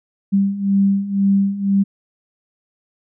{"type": "beating tone pair", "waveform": "sine", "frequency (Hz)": [196, 198], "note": ["G3", "G3"], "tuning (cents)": [0, 18], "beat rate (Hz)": 2, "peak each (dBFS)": [-19, -15], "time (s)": [0.32, 1.84], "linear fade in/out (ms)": 20, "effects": []}